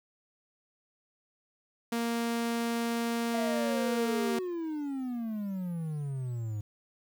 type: tone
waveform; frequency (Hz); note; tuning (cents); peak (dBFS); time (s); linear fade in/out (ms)
sawtooth; 233.1; A#3; 0; -25; 1.92-4.39; 5
type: exponential sweep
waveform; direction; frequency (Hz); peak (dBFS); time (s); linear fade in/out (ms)
triangle; down; 690 to 102.9; -30; 3.34-6.61; 5
effects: 10-bit